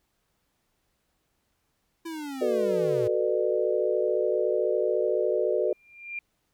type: linear sweep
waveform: square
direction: down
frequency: 336.9 to 110.2 Hz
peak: -34 dBFS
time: 2.05-3.08 s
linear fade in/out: 10 ms
type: chord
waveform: sine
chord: B minor seventh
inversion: second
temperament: equal with one note detuned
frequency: 370 / 440 / 493.9 / 601.1 Hz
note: F#4 / A4 / B4 / D5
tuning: 0 / 0 / 0 / +40 cents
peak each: -28 dBFS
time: 2.41-5.73 s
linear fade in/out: 5 ms
type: tone with exponential growth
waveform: sine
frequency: 2390 Hz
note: D7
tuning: 30 cents sharp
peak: -29 dBFS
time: 5.68-6.19 s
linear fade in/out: 2 ms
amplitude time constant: 110 ms
effects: pink hiss -74 dBFS RMS until 6.53 s